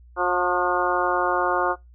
harmonic tone with a mistuned harmonic, 179.2 Hz, F3, 45 cents sharp, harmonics 2 / 3 / 4 / 5 / 6 / 7 / 8, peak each -27 / -27 / -27 / -27 / -27 / -27 / -27 dBFS, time 0.16-1.76 s, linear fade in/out 50 ms, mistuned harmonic 7, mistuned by -40 cents, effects noise-tail reverb RT60 0.2 s tail -24 dB re dry + added 60 Hz sine -46 dBFS peak until 1.94 s

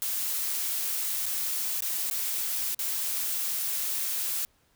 blue noise with dropouts, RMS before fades -30 dBFS, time 0.02-4.45 s, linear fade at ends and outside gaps 0 ms, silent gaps 1.258-1.263 / 1.806-1.822 / 2.1-2.111 / 2.746-2.791 s, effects pink hiss -67 dBFS RMS until 4.75 s

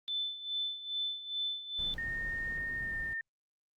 sine tone with tremolo, 3520 Hz, A7, in tune, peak -31 dBFS, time 0.08-1.94 s, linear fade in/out 0 ms, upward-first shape sine, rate 2.4 Hz, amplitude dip 75%
brown noise, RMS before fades -45 dBFS, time 1.78-3.14 s, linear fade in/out 10 ms
sine tone with pitch glide, 1837 to 1813.8 Hz, A#6 to A#6, -26 to -48 cents, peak -34 dBFS, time 1.98-3.21 s, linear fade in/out 2 ms, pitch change -22 cents, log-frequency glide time 2.77-2.93 s
effects Opus 48 kbps

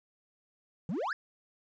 triangle exponential sweep, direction up, 147.7 to 1792 Hz, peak -29 dBFS, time 0.89-1.13 s, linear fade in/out 2 ms, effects resampled to 16000 Hz + 11-bit

